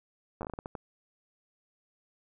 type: slowing click train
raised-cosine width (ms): 1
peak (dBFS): -23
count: 10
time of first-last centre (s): 0.41-0.752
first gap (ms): 9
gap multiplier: 1.34
effects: none